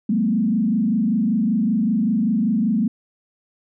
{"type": "tone with frequency modulation", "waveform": "sine", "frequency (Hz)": 218.1, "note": "A3", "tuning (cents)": -15, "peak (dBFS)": -16, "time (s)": [0.09, 2.88], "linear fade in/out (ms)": 5, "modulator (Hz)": 25.2, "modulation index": 1.2, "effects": []}